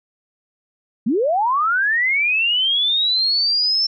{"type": "linear sweep", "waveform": "sine", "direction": "up", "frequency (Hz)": [193.7, 5370], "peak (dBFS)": -15, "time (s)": [1.06, 3.87], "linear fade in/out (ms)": 10, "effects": []}